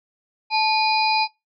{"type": "harmonic tone with a mistuned harmonic", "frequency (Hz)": 816, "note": "G#5", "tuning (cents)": -31, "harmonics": [1, 3, 5, 6], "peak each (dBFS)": [-19, -22, -27, -27], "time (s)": [0.5, 1.28], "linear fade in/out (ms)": 50, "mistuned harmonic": 1, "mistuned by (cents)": 110, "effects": ["noise-tail reverb RT60 0.2 s tail -20 dB re dry"]}